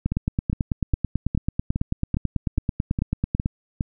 two click trains, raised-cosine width 5 ms, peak -9 / -11 dBFS, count 32 / 10, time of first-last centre 0.06-3.459 / 0.12-3.809 s, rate 9.12 / 2.44 Hz, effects none

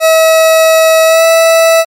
40% pulse tone with pitch glide, 644 to 655.6 Hz, E5 to E5, -41 to -10 cents, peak -3 dBFS, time 0-1.85 s, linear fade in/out 50 ms, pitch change +31 cents, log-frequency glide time 1.05-1.24 s, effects MP3 64 kbps

